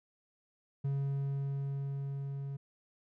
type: tone with level ramp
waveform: triangle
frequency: 138.7 Hz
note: C#3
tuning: 1 cent sharp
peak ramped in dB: -28 to -35 dBFS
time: 0.84-2.57 s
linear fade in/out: 10 ms
effects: none